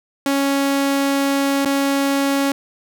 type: tone with dropouts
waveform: sawtooth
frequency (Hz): 277.2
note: C#4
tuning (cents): 0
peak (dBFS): -12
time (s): 0.26-2.52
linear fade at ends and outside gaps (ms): 2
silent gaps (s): 1.649-1.657
effects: none

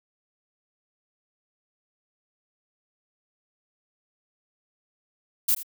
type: noise with echo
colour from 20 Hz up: violet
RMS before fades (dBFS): -21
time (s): 5.48-5.55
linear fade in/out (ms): 10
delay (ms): 82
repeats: 1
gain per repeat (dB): -15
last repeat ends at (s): 5.632
effects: none

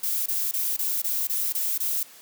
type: noise bursts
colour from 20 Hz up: violet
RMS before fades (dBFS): -26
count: 8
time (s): 0.03-2.031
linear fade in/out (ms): 5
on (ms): 230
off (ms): 23
effects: white hiss -49 dBFS RMS until 2.21 s + high-pass 200 Hz 12 dB/octave

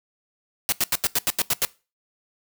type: noise bursts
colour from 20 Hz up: white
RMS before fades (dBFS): -21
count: 9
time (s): 0.69-1.65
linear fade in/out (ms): 0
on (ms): 32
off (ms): 84
effects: noise-tail reverb RT60 0.3 s tail -21 dB re dry

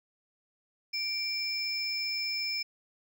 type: tone pair together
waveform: triangle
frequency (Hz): 2349 / 5232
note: D7 / E8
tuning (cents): 0 / -14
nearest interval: octave + major second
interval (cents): 1386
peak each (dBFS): -33 / -31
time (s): 0.93-2.63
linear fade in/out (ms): 10
effects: none

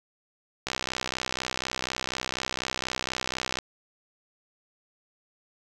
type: click train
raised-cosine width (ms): 0.2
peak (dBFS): -11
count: 188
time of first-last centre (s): 0.67-3.587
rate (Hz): 64.1
effects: none

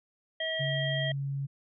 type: harmonic tone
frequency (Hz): 642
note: E5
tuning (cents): -46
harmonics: 1 / 3 / 5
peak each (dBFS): -34 / -34 / -34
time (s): 0.4-1.12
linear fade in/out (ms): 5
type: tone with pitch glide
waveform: sine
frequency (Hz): 140 to 138.63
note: C#3 to C#3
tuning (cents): +18 to 0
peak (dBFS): -30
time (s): 0.59-1.47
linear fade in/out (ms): 20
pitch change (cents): -18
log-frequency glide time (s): 0.7-1.29
effects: none

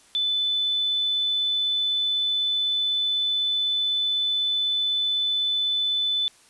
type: tone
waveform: sine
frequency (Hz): 3504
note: A7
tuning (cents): -8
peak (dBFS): -21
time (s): 0.15-6.28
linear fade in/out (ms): 0
effects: white hiss -55 dBFS RMS until 6.49 s + resampled to 24000 Hz

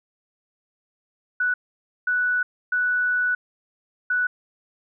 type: tone bursts at uneven times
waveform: sine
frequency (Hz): 1480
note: F#6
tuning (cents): 0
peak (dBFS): -19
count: 4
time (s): 1.4-1.54 / 2.07-2.43 / 2.72-3.35 / 4.1-4.27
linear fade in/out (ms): 5
effects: none

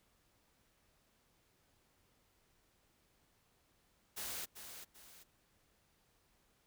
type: noise with echo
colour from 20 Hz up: white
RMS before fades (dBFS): -43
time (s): 4.16-4.46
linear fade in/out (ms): 20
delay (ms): 390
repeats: 2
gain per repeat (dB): -8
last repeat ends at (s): 5.24
effects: pink hiss -74 dBFS RMS until 6.66 s

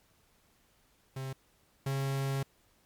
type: tone pair in turn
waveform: 45% pulse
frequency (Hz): 133 / 136.42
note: C3 / C#3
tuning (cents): +29 / -27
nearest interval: unison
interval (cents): 44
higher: second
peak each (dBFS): -36 / -30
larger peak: second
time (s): 1.16-1.33 / 1.86-2.43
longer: second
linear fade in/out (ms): 5
effects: pink hiss -68 dBFS RMS until 2.85 s + MP3 96 kbps

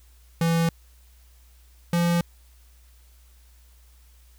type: tone pair in turn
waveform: square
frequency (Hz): 166.4 / 171.77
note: E3 / F3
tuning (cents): +17 / -28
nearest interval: minor second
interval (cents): 55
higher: second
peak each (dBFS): -20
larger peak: neither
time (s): 0.41-0.69 / 1.93-2.21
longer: neither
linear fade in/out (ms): 2
effects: added 60 Hz sine -51 dBFS peak until 4.38 s + white hiss -61 dBFS RMS until 4.38 s

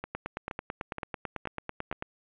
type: two click trains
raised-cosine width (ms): 0.5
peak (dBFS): -18 / -20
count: 18 / 5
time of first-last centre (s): 0.15-2.024 / 0.04-1.927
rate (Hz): 9.07 / 2.12
effects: resampled to 8000 Hz + 9-bit

